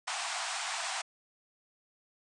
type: band-pass noise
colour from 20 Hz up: pink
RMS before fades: -36 dBFS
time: 0.07-1.02 s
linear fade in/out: 10 ms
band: 660 to 9200 Hz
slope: 96 dB/octave
effects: none